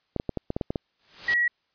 clicks, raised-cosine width 2 ms, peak -14 dBFS, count 9, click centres 0.163 / 0.199 / 0.293 / 0.373 / 0.504 / 0.565 / 0.612 / 0.705 / 0.758 s
white noise with exponential growth, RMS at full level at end -27 dBFS, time 0.99-1.34 s, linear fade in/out 5 ms, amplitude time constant 74 ms
sine tone, 1919 Hz, A#6, 50 cents sharp, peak -20 dBFS, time 1.28-1.48 s, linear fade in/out 5 ms
effects white hiss -72 dBFS RMS until 1.74 s + resampled to 11025 Hz

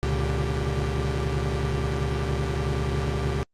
45% pulse tone cluster, 70.3 / 118.9 / 137.5 / 148 / 391 Hz, C#2 / A#2 / C#3 / D3 / G4, +25 / +35 / -14 / +14 / -4 cents, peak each -26 / -30 / -33 / -31 / -32 dBFS, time 0.03-3.43 s, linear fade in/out 0 ms, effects low-pass 7000 Hz 12 dB/octave + Opus 48 kbps

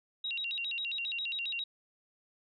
sine tone with vibrato, 3248 Hz, G#7, 39 cents flat, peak -33 dBFS, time 0.24-1.64 s, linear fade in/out 5 ms, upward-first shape square, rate 7.4 Hz, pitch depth 280 cents each way, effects none

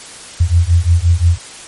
sine beating tone pair, 82.9 / 88.6 Hz, E2 / F2, +10 / +25 cents, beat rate 5.7 Hz, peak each -11 dBFS, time 0.4-1.38 s, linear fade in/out 10 ms, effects white hiss -33 dBFS RMS until 1.67 s + MP3 48 kbps

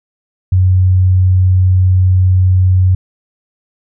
sine tone, 92.5 Hz, F#2, in tune, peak -6 dBFS, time 0.52-2.95 s, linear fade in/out 5 ms, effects none

